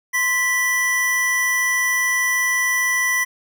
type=tone pair together; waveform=square; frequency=1043 / 1968.9 Hz; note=C6 / B6; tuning=-6 / -6 cents; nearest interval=major seventh; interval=1100 cents; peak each=-29 / -18 dBFS; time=0.13-3.25 s; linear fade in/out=20 ms; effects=none